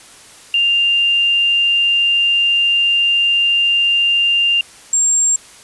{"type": "tone pair in turn", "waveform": "sine", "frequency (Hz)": [2794, 7444], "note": ["F7", "A#8"], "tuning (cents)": [0, -3], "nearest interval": "octave + perfect fourth", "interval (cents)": 1697, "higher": "second", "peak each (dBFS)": -11, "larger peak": "neither", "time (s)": [[0.54, 4.61], [4.93, 5.36]], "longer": "first", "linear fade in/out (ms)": 2, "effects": ["white hiss -41 dBFS RMS until 5.63 s", "resampled to 24000 Hz"]}